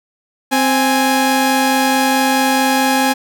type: tone pair together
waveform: sawtooth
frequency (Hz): 262 / 830.6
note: C4 / G#5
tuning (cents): +2 / 0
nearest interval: octave + minor sixth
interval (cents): 1998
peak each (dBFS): -11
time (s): 0.51-3.14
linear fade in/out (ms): 20
effects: none